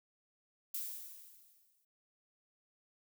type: noise with exponential decay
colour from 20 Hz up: violet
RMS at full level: -38 dBFS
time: 0.74-1.85 s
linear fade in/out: 5 ms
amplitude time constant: 240 ms
effects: none